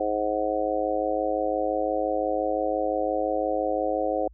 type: harmonic tone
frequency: 105.8 Hz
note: G#2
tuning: 33 cents sharp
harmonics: 3 / 4 / 5 / 6 / 7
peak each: -31 / -32 / -27 / -31 / -29 dBFS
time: 0-4.28 s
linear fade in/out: 5 ms
effects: added 56 Hz sine -47 dBFS peak until 4.33 s